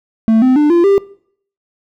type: tone with pitch steps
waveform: triangle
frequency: 222.7 / 257.3 / 297.3 / 343.5 / 396.8 Hz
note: A3 / C4 / D4 / F4 / G4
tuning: +21 / -29 / +21 / -29 / +21 cents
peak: -5 dBFS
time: 0.28-0.98 s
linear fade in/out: 0 ms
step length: 140 ms
effects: noise-tail reverb RT60 0.6 s tail -21 dB re dry

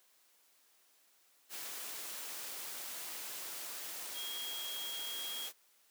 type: tone in noise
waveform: sine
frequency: 3270 Hz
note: G#7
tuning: 28 cents flat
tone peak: -41 dBFS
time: 4.13-5.5 s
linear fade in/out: 50 ms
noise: white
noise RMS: -44 dBFS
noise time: 1.49-5.53 s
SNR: 0 dB
effects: white hiss -69 dBFS RMS until 5.9 s + high-pass 300 Hz 12 dB/octave

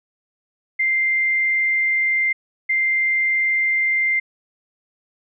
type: tone pair in turn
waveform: sine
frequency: 2093 / 2093 Hz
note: C7 / C7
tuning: 0 / 0 cents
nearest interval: unison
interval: 0 cents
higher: neither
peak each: -16 / -16 dBFS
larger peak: neither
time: 0.79-2.33 / 2.69-4.2 s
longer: first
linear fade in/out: 10 ms
effects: none

